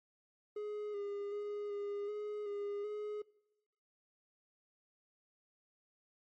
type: tone with pitch steps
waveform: triangle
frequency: 419 / 405.4 / 413.3 / 407.2 / 418.9 / 407.5 / 420.1 Hz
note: G#4 / G#4 / G#4 / G#4 / G#4 / G#4 / G#4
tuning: +15 / -42 / -8 / -34 / +15 / -33 / +20 cents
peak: -36 dBFS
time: 0.56-3.22 s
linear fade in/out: 5 ms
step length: 380 ms
effects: noise-tail reverb RT60 0.9 s tail -22 dB re dry + MP3 32 kbps